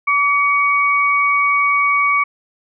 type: tone pair together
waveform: sine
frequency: 1148 / 2245 Hz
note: D6 / C#7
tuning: -40 / +21 cents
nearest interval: octave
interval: 1161 cents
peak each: -15 dBFS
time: 0.07-2.24 s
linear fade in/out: 10 ms
effects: none